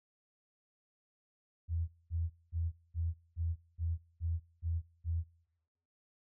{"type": "tone bursts", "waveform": "sine", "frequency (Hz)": 83.5, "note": "E2", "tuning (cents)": 23, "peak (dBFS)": -31, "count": 9, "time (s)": [1.68, 5.24], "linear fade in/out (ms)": 50, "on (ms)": 200, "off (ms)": 220, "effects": ["noise-tail reverb RT60 0.9 s tail -23 dB re dry"]}